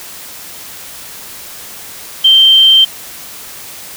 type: tone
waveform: sine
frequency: 3136 Hz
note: G7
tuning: in tune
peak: -3 dBFS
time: 2.24-2.85 s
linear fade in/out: 10 ms
effects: white hiss -30 dBFS RMS until 3.96 s